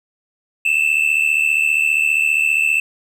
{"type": "tone pair together", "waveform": "triangle", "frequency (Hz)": [2608, 2683], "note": ["E7", "E7"], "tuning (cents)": [-19, 30], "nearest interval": "unison", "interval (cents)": 49, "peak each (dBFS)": -15, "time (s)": [0.65, 2.8], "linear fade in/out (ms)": 5, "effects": []}